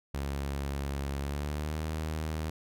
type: tone with pitch glide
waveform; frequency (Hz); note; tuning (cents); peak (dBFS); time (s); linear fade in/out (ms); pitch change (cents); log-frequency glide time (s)
sawtooth; 69.7 to 78.24; C#2 to D#2; +10 to +10; -28; 0.14-2.5; 5; +200; 1.2-1.82
effects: none